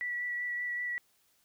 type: tone with vibrato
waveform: sine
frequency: 1950 Hz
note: B6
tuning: 23 cents flat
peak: -32 dBFS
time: 0.01-0.98 s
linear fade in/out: 0 ms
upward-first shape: sine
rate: 5.2 Hz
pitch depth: 14 cents each way
effects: white hiss -70 dBFS RMS until 1.44 s